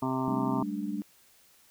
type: harmonic tone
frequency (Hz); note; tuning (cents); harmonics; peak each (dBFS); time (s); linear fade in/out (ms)
130.81; C3; 0; 1 / 2 / 3 / 5 / 6 / 7 / 8 / 9; -36 / -30 / -38 / -39 / -43 / -35 / -39 / -40; 0.02-0.63; 5
type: chord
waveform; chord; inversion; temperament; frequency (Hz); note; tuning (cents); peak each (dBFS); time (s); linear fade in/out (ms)
sine; G suspended second; none; equal with one note detuned; 196 / 215.6 / 293.7; G3 / A3 / D4; 0 / -35 / 0; -35; 0.28-1.02; 0
effects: white hiss -61 dBFS RMS until 1.7 s